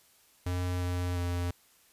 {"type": "tone with pitch steps", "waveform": "square", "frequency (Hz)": [89.8, 89.2, 87.9], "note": ["F2", "F2", "F2"], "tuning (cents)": [49, 37, 12], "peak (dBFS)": -30, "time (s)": [0.46, 1.51], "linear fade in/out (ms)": 5, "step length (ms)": 350, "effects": ["white hiss -63 dBFS RMS until 1.92 s", "resampled to 32000 Hz"]}